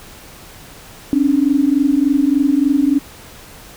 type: tone pair together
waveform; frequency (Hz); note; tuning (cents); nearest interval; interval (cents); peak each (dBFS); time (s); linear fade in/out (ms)
sine; 270.3 / 293.7; C#4 / D4; -44 / 0; minor second; 144; -14; 1.13-2.99; 0
effects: pink hiss -39 dBFS RMS until 3.76 s